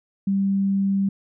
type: tone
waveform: sine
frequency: 196.1 Hz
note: G3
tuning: 1 cent sharp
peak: -18 dBFS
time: 0.27-1.09 s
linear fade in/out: 5 ms
effects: none